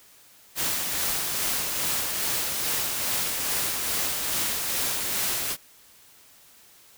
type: noise with tremolo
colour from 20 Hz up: white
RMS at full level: -26 dBFS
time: 0.55-5.57 s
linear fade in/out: 50 ms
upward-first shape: sine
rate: 2.4 Hz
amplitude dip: 30%
effects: white hiss -54 dBFS RMS until 6.97 s